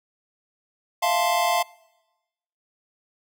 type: chord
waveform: square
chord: F major seventh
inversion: third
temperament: equal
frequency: 659.3 / 698.5 / 880 / 1046.5 Hz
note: E5 / F5 / A5 / C6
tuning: 0 / 0 / 0 / 0 cents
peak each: -29 / -23 / -27 / -27 dBFS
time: 1.02-1.63 s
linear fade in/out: 10 ms
effects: noise-tail reverb RT60 1.0 s tail -24 dB re dry